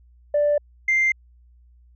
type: tone pair in turn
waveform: sine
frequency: 587.3 / 2093 Hz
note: D5 / C7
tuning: 0 / 0 cents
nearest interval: octave + minor seventh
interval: 2200 cents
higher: second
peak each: -15 dBFS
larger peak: neither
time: 0.34-0.58 / 0.88-1.12 s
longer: neither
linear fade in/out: 5 ms
effects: tanh soft clip ceiling -13 dBFS + added 60 Hz sine -50 dBFS peak until 1.95 s